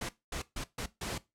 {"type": "noise bursts at uneven times", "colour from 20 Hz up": "pink", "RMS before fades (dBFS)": -37, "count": 5, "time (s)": [[0.01, 0.09], [0.32, 0.42], [0.56, 0.64], [0.78, 0.86], [1.01, 1.18]], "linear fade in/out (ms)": 5, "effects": ["noise-tail reverb RT60 0.2 s tail -17 dB re dry", "low-pass 10000 Hz 12 dB/octave"]}